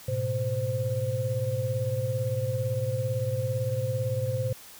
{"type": "tone cluster", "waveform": "sine", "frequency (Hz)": [107.9, 125.7, 519], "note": ["A2", "B2", "C5"], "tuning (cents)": [-33, 31, -14], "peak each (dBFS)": -30, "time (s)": [0.08, 4.53], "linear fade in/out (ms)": 5, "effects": ["white hiss -48 dBFS RMS until 4.79 s"]}